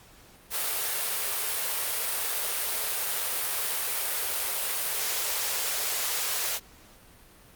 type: high-pass noise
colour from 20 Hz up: white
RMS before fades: -29 dBFS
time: 0.5-6.6 s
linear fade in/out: 50 ms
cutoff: 380 Hz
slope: 96 dB/octave
effects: pink hiss -54 dBFS RMS until 7.55 s + Opus 48 kbps